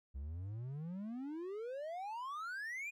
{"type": "exponential sweep", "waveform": "triangle", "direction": "up", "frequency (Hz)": [64, 2489], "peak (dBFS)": -39, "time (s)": [0.14, 2.91], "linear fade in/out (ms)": 20, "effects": []}